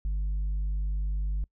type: tone with tanh clipping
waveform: sine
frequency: 50 Hz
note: G1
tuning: 35 cents sharp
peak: -27 dBFS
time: 0.05-1.44 s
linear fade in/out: 0 ms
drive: 3 dB
effects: noise-tail reverb RT60 0.1 s tail -25 dB re dry